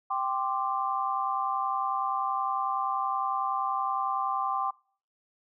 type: chord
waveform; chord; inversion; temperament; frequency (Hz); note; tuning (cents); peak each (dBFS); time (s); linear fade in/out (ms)
sine; G suspended fourth; none; just; 784 / 1045.3 / 1176; G5 / C6 / D6; 0 / -2 / +2; -31; 0.1-4.71; 10
effects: noise-tail reverb RT60 0.5 s tail -25 dB re dry